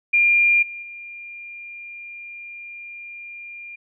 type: tone with level steps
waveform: sine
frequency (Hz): 2400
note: D7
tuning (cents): +37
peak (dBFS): -13 / -31 / -34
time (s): 0.13-3.76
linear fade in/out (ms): 10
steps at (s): 0.62 / 0.82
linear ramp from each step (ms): 10
effects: none